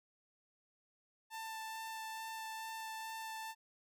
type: tone with vibrato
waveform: sawtooth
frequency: 888 Hz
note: A5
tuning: 16 cents sharp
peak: -39 dBFS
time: 1.3-3.55 s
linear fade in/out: 50 ms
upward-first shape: sine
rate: 2.3 Hz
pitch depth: 8 cents each way
effects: none